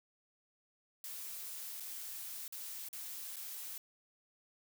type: noise with dropouts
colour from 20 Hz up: blue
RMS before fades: -45 dBFS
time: 1.04-3.78 s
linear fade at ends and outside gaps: 2 ms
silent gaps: 1.8-1.804 / 2.48-2.524 / 2.887-2.929 / 3.36-3.365 s
effects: none